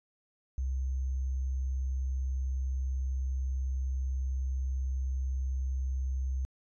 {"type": "tone with sample-and-hold", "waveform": "sine", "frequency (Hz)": 65.41, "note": "C2", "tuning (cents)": 0, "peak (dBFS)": -29, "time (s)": [0.58, 6.45], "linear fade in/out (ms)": 0, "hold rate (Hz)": 6300, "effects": ["resampled to 24000 Hz"]}